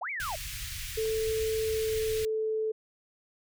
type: linear two-way sweep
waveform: sine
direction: up then down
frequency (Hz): 560 to 2349 to 560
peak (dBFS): -32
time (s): 0.01-0.36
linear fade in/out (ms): 10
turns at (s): 0.1
type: band-stop noise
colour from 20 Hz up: pink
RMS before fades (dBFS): -38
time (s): 0.2-2.25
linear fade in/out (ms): 0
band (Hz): 110 to 1900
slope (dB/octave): 24
type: tone with pitch glide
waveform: sine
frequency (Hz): 441.1 to 437.3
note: A4 to A4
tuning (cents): +4 to -11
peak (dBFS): -27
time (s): 0.97-2.72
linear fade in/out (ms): 10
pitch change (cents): -15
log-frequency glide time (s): 1.4-2.47
type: click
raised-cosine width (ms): 0.3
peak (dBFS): -31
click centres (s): 1.056
effects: none